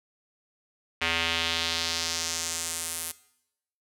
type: tone with band-pass filter sweep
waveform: square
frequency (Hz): 83.1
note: E2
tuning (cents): +15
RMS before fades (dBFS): -30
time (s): 1.01-3.12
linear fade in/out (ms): 10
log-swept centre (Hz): 2500 to 11000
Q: 1.8
effects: noise-tail reverb RT60 0.8 s tail -19 dB re dry